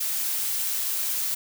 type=noise; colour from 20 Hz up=blue; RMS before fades=-27 dBFS; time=0-1.35 s; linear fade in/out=10 ms; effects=none